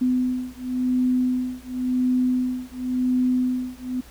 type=beating tone pair; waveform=sine; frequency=252.2 / 253.13 Hz; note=B3 / B3; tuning=+36 / +43 cents; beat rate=0.93 Hz; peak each=-23 dBFS; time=0.01-4.01 s; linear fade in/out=10 ms; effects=added 60 Hz sine -49 dBFS peak until 4.1 s + pink hiss -49 dBFS RMS until 4.1 s